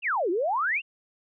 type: exponential two-way sweep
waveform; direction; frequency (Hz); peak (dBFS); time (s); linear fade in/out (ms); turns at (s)
sine; down then up; 2900 to 328.3 to 2900; -23; 0.02-0.82; 50; 0.3
effects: none